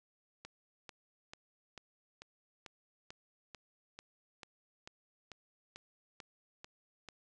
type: click train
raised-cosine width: 0.2 ms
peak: -30 dBFS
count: 16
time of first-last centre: 0.45-7.087 s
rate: 2.26 Hz
effects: resampled to 24000 Hz